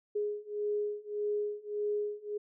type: beating tone pair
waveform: sine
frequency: 415.3 / 417 Hz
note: G#4 / G#4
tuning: 0 / +7 cents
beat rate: 1.7 Hz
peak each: -35 / -34 dBFS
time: 0.15-2.38 s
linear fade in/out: 10 ms
effects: none